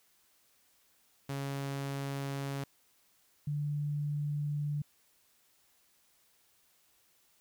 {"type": "tone pair in turn", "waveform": ["sawtooth", "sine"], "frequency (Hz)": [138.59, 146.83], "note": ["C#3", "D3"], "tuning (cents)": [0, 0], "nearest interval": "minor second", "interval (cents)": 100, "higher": "second", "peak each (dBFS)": [-31, -31], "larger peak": "neither", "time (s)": [[1.29, 2.64], [3.47, 4.82]], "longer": "neither", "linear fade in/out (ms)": 5, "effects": ["white hiss -69 dBFS RMS until 7.4 s"]}